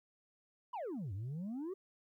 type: exponential two-way sweep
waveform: sine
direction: down then up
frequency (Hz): 1046.5 to 90.9 to 398.5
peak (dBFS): -36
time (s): 0.73-1.74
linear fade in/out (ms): 10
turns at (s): 1.13
effects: tanh soft clip ceiling -38 dBFS + 13-bit